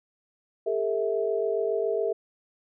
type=tone cluster; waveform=sine; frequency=405 / 452.2 / 653 Hz; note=G#4 / A4 / E5; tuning=-43 / +47 / -17 cents; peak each=-28 / -27 / -30 dBFS; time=0.66-2.13 s; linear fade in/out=10 ms; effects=none